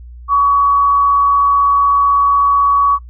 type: tone with frequency modulation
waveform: sine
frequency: 1129 Hz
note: C#6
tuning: 31 cents sharp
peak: -8 dBFS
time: 0.28-2.99 s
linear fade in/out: 50 ms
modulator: 114 Hz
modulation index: 0.2
effects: noise-tail reverb RT60 0.1 s tail -19 dB re dry + added 60 Hz sine -31 dBFS peak until 3.09 s